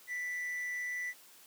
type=tone with amplitude modulation; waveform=triangle; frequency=1975.5 Hz; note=B6; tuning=in tune; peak=-32 dBFS; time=0.07-1.14 s; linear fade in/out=50 ms; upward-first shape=sine; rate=174 Hz; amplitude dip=30%; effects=white hiss -58 dBFS RMS until 1.46 s + high-pass 200 Hz 12 dB/octave